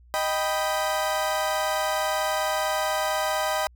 30% pulse chord, Eb augmented, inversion none, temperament equal, 622.3 / 784 / 987.8 Hz, Eb5 / G5 / B5, 0 / 0 / 0 cents, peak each -24 / -26 / -27 dBFS, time 0.14-3.67 s, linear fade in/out 0 ms, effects added 60 Hz sine -50 dBFS peak until 3.75 s

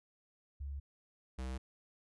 sine / square tone pair in turn, 70 / 64.41 Hz, C#2 / C2, +18 / -27 cents, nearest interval minor second, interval 145 cents, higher first, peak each -39 / -39 dBFS, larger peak neither, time 0.6-0.8 / 1.38-1.58 s, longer neither, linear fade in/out 10 ms, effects resampled to 24000 Hz

